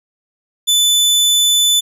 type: tone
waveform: sawtooth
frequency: 3500 Hz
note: A7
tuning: 10 cents flat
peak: -7 dBFS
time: 0.67-1.81 s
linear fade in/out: 20 ms
effects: resampled to 32000 Hz